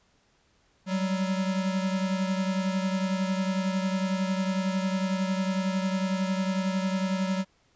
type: beating tone pair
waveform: square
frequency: 187.7 / 198.7 Hz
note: F#3 / G3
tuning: +25 / +24 cents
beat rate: 11 Hz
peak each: -27 / -33 dBFS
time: 0.86-7.45 s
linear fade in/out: 50 ms
effects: pink hiss -66 dBFS RMS until 7.75 s + resampled to 16000 Hz